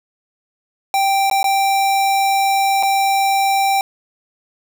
square tone with dropouts, 784 Hz, G5, in tune, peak -14 dBFS, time 0.94-3.81 s, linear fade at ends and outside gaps 1 ms, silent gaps 1.299-1.312 / 1.43-1.442 / 2.827-2.832 s, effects none

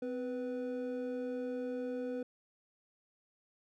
triangle tone pair together, 256.4 / 493.9 Hz, C4 / B4, -35 / 0 cents, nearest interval major seventh, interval 1135 cents, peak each -37 / -36 dBFS, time 0.02-2.23 s, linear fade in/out 5 ms, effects none

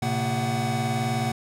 square tone cluster, 115.2 / 134.3 / 229.4 / 748 Hz, A#2 / C3 / A#3 / F#5, -20 / +46 / -28 / +19 cents, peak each -30 dBFS, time 0.02-1.32 s, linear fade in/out 5 ms, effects low-pass 12000 Hz 12 dB/octave

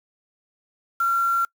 sine tone with quantisation, 1369 Hz, F6, 35 cents flat, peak -18 dBFS, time 1-1.45 s, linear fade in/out 5 ms, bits 6, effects noise-tail reverb RT60 0.1 s tail -25 dB re dry

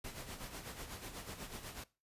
pink noise with tremolo, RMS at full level -45 dBFS, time 0.04-1.84 s, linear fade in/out 5 ms, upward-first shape sine, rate 8.1 Hz, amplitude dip 60%, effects noise-tail reverb RT60 0.3 s tail -20 dB re dry + resampled to 32000 Hz

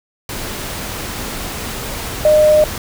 sine tone in noise, 610 Hz, D#5, 34 cents flat, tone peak -7 dBFS, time 2.25-2.64 s, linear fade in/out 2 ms, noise pink, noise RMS -25 dBFS, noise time 0.29-2.78 s, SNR +15 dB, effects none

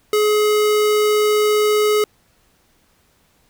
square tone, 422.5 Hz, G#4, 30 cents sharp, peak -14 dBFS, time 0.13-2.04 s, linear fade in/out 2 ms, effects pink hiss -59 dBFS RMS until 3.49 s

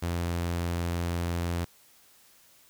sawtooth tone, 86 Hz, F2, 26 cents flat, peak -24 dBFS, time 0.02-1.65 s, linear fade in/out 10 ms, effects white hiss -59 dBFS RMS until 2.69 s

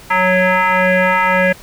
sine tone with frequency modulation, 554.4 Hz, C#5, in tune, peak -10 dBFS, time 0.1-1.53 s, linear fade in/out 10 ms, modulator 369 Hz, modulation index 4.6, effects pink hiss -39 dBFS RMS until 1.62 s

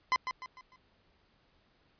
30% pulse tone with echo, 1025 Hz, C6, 36 cents flat, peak -22 dBFS, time 0.12-0.16 s, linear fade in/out 0 ms, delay 150 ms, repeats 4, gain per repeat -8 dB, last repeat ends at 0.76 s, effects pink hiss -69 dBFS RMS until 1.99 s + resampled to 11025 Hz

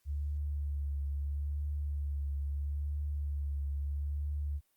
sine tone with vibrato, 71.9 Hz, D2, 36 cents flat, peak -32 dBFS, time 0.05-4.61 s, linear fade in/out 50 ms, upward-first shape triangle, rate 0.76 Hz, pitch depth 35 cents each way, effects white hiss -75 dBFS RMS until 4.76 s + Opus 48 kbps

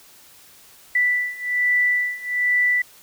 sine beating tone pair, 1974 / 1975.2 Hz, B6 / B6, -1 / 0 cents, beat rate 1.2 Hz, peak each -22 / -20 dBFS, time 0.95-2.82 s, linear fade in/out 5 ms, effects white hiss -49 dBFS RMS until 3.02 s

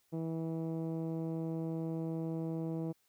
10% pulse tone with low-pass filter, 162.6 Hz, E3, 23 cents flat, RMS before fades -37 dBFS, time 0.12-2.93 s, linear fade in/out 20 ms, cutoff 350 Hz, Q 0.84, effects white hiss -74 dBFS RMS until 3.08 s

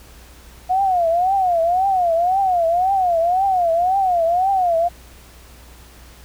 sine tone with vibrato, 720 Hz, F#5, 47 cents flat, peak -14 dBFS, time 0.69-4.89 s, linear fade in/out 20 ms, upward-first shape triangle, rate 1.9 Hz, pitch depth 180 cents each way, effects added 60 Hz sine -43 dBFS peak until 6.24 s + pink hiss -46 dBFS RMS until 6.24 s

